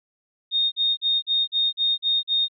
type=tone bursts; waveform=sine; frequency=3690 Hz; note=A#7; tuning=18 cents flat; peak=-18 dBFS; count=8; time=0.51-2.484 s; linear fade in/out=50 ms; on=210 ms; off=42 ms; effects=none